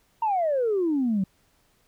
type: exponential sweep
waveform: sine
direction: down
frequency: 932.3 to 183.2 Hz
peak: -20 dBFS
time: 0.22-1.24 s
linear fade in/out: 5 ms
effects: tanh soft clip ceiling -17 dBFS + pink hiss -65 dBFS RMS until 1.87 s